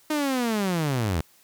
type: linear sweep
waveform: sawtooth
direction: down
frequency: 311.1 to 74.3 Hz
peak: -19 dBFS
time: 0.1-1.21 s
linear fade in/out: 5 ms
effects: white hiss -58 dBFS RMS until 1.43 s